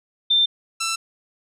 sine / 10% pulse tone pair in turn, 3580 / 1335.2 Hz, A7 / E6, +29 / +22 cents, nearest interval octave + perfect fourth, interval 1707 cents, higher first, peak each -14 dBFS, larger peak neither, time 0.3-0.46 / 0.8-0.96 s, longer neither, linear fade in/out 10 ms, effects resampled to 32000 Hz

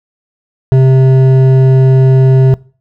sine tone with hard clipping, 131.6 Hz, C3, 10 cents sharp, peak -5 dBFS, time 0.72-2.54 s, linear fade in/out 0 ms, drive 9 dB, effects noise-tail reverb RT60 0.4 s tail -23 dB re dry

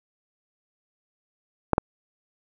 clicks, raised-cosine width 1 ms, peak -4 dBFS, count 2, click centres 1.733 / 1.781 s, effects none

